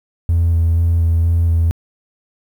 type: tone with vibrato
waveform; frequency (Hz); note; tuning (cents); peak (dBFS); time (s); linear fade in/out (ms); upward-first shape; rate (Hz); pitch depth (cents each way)
triangle; 83.7; E2; +27; -8; 0.29-1.71; 0; square; 2.1; 14
effects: tanh soft clip ceiling -7 dBFS + 8-bit